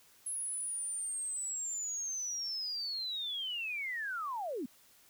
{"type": "linear sweep", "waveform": "sine", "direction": "down", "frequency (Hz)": [10700, 220], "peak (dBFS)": -35, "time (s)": [0.26, 4.66], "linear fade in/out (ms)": 5, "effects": ["white hiss -63 dBFS RMS until 5.09 s"]}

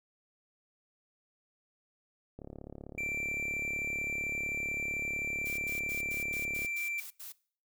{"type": "click train", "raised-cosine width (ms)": 2, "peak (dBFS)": -31, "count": 153, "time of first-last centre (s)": [2.39, 6.648], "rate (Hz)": 35.7}
{"type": "tone", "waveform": "triangle", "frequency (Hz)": 2349, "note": "D7", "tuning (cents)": 0, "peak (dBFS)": -32, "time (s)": [2.98, 7], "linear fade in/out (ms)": 2}
{"type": "noise bursts", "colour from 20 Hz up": "blue", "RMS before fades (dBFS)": -45, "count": 9, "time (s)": [5.45, 7.324], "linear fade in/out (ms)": 10, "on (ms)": 130, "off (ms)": 88}
{"effects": ["noise-tail reverb RT60 0.5 s tail -22 dB re dry"]}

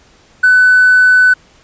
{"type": "tone with hard clipping", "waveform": "sine", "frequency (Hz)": 1500, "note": "F#6", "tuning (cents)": 23, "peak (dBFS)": -5, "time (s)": [0.43, 1.34], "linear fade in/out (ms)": 10, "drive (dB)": 1, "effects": ["pink hiss -47 dBFS RMS until 1.63 s", "resampled to 16000 Hz"]}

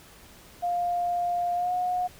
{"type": "tone with pitch glide", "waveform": "sine", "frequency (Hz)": [703, 723.6], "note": ["F5", "F#5"], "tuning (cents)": [11, -39], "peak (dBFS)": -24, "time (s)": [0.62, 2.08], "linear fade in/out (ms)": 20, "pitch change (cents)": 50, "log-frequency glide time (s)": [1.55, 1.72], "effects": ["pink hiss -51 dBFS RMS until 2.19 s"]}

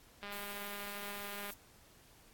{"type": "click train", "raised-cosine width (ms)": 0.3, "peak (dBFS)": -29, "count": 260, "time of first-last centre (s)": [0.23, 1.506], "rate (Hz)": 203}
{"type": "noise", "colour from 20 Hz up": "violet", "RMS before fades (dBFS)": -47, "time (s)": [0.32, 1.54], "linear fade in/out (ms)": 5}
{"effects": ["pink hiss -62 dBFS RMS until 2.33 s", "AAC 64 kbps"]}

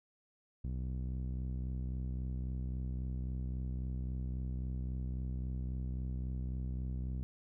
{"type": "tone with low-pass filter", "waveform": "sawtooth", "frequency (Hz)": 63.7, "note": "C2", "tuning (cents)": -46, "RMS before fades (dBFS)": -38, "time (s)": [0.64, 7.23], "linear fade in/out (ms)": 0, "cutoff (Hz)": 190, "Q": 1, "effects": []}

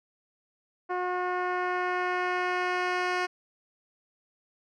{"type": "tone with low-pass filter sweep", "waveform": "10% pulse", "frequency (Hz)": 361.6, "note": "F#4", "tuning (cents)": -40, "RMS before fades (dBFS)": -29, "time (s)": [0.89, 3.27], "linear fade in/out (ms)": 20, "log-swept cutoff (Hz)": [1100, 4200], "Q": 0.86, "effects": []}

